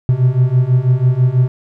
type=beating tone pair; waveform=triangle; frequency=123.47 / 129.57 Hz; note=B2 / C3; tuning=0 / -17 cents; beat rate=6.1 Hz; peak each=-12 / -10 dBFS; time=0.09-1.48 s; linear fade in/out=0 ms; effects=none